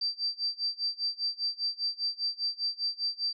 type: tone with tremolo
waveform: sine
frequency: 4681 Hz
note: D8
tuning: 7 cents flat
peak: -26 dBFS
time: 0.01-3.33 s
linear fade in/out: 5 ms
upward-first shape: sine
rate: 5 Hz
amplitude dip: 95%
effects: none